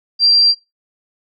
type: tone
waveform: sine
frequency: 4728 Hz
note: D8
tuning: 11 cents sharp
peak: -8 dBFS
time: 0.19-0.55 s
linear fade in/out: 50 ms
effects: noise-tail reverb RT60 0.2 s tail -18 dB re dry